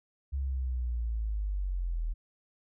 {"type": "linear sweep", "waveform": "sine", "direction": "down", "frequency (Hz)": [69.3, 38.89], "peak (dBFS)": -29, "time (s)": [0.32, 2.14], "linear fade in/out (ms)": 20, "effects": []}